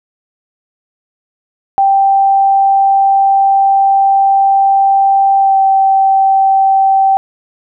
sine tone with pitch glide, 784 to 775.9 Hz, G5 to G5, 0 to -18 cents, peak -6 dBFS, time 1.78-7.17 s, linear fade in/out 0 ms, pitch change -18 cents, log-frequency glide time 5.39-5.57 s, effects none

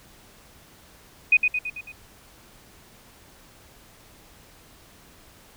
sine tone with echo, 2489 Hz, D#7, in tune, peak -12 dBFS, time 1.32-1.37 s, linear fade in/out 5 ms, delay 110 ms, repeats 5, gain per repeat -5 dB, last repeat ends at 1.92 s, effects pink hiss -52 dBFS RMS until 5.56 s

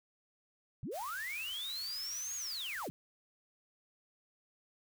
sine linear two-way sweep, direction up then down, 92.2 to 6710 to 92.2 Hz, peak -38 dBFS, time 0.83-2.9 s, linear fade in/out 0 ms, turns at 2.36 s
white band-stop noise, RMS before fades -49 dBFS, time 0.91-2.9 s, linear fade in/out 50 ms, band 120 to 1000 Hz, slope 48 dB/octave
effects none

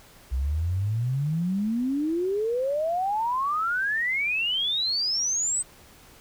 sine exponential sweep, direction up, 61.74 to 8300 Hz, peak -23 dBFS, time 0.31-5.63 s, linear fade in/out 20 ms, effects pink hiss -52 dBFS RMS until 6.2 s

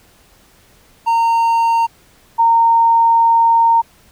triangle / sine tone pair in turn, 920 / 920 Hz, A#5 / A#5, -23 / -23 cents, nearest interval unison, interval 0 cents, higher neither, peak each -9 / -8 dBFS, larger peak second, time 1.06-1.87 / 2.38-3.82 s, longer second, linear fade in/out 20 ms, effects pink hiss -50 dBFS RMS until 4.11 s

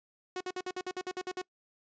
sawtooth tone bursts, 367 Hz, F#4, 14 cents flat, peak -30 dBFS, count 11, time 0.36-1.416 s, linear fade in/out 2 ms, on 46 ms, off 55 ms, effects noise-tail reverb RT60 0.1 s tail -23 dB re dry + resampled to 16000 Hz

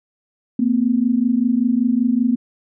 sine tone pair together, 229.7 / 254.9 Hz, A#3 / C4, -25 / -45 cents, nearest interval major second, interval 180 cents, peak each -17 dBFS, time 0.59-2.36 s, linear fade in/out 5 ms, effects none

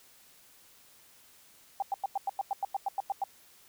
sine tone bursts, 790 Hz, G5, 13 cents sharp, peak -27 dBFS, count 13, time 1.8-3.239 s, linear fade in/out 2 ms, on 23 ms, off 95 ms, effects white hiss -59 dBFS RMS until 3.68 s

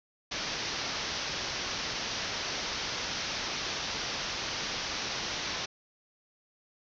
white low-pass noise, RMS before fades -35 dBFS, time 0.31-5.66 s, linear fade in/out 10 ms, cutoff 6100 Hz, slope 96 dB/octave, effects none

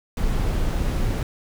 brown noise, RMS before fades -22 dBFS, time 0.17-1.23 s, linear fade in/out 2 ms, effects none

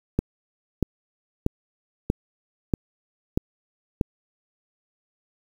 click train, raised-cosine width 3 ms, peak -7 dBFS, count 7, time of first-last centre 0.19-4.012 s, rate 1.57 Hz, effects 7-bit

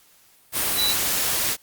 sine tone in noise, 3951 Hz, B7, in tune, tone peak -20 dBFS, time 0.75-0.95 s, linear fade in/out 50 ms, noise white, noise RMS -23 dBFS, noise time 0.52-1.57 s, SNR 0 dB, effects white hiss -56 dBFS RMS until 1.62 s + Opus 48 kbps

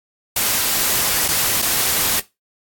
white noise with dropouts, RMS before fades -18 dBFS, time 0.36-2.2 s, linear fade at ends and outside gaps 5 ms, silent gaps 1.281-1.286 / 1.618-1.624 s, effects noise-tail reverb RT60 0.2 s tail -17 dB re dry + AAC 64 kbps

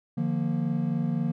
triangle chord, Bb major, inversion first, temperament equal with one note detuned, 150.7 / 174.61 / 233.1 Hz, D3 / F3 / Bb3, +45 / 0 / 0 cents, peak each -27 dBFS, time 0.17-1.32 s, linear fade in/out 10 ms, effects none

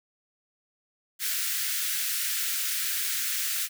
white high-pass noise, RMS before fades -29 dBFS, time 1.19-3.69 s, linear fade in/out 50 ms, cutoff 1400 Hz, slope 48 dB/octave, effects none

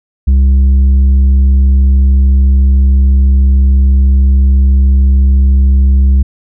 sine tone with tanh clipping, 66.7 Hz, C2, 34 cents sharp, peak -5 dBFS, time 0.27-6.23 s, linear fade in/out 10 ms, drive 5 dB, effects none

